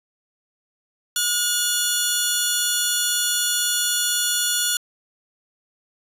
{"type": "tone pair together", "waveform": "10% pulse", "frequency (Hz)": [1442, 3442], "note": ["F#6", "A7"], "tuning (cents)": [-45, -39], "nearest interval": "octave + minor third", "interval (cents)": 1506, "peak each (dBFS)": -14, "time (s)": [1.16, 4.77], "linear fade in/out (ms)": 2, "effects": ["resampled to 32000 Hz"]}